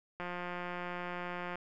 click train, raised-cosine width 0.5 ms, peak -25 dBFS, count 241, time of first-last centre 0.2-1.556 s, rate 177 Hz, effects none

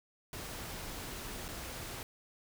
pink noise with dropouts, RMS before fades -43 dBFS, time 0.33-2.03 s, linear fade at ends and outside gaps 1 ms, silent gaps 1.482-1.487 s, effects none

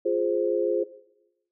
sine chord, F minor, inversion none, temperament equal, 349.2 / 415.3 / 523.3 Hz, F4 / Ab4 / C5, 0 / 0 / 0 cents, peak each -26 dBFS, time 0.05-0.84 s, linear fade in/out 10 ms, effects noise-tail reverb RT60 0.9 s tail -17 dB re dry

